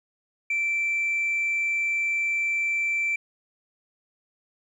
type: tone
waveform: sine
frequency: 2338 Hz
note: D7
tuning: 8 cents flat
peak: -21 dBFS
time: 0.5-3.16 s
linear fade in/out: 5 ms
effects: tanh soft clip ceiling -20 dBFS + 10-bit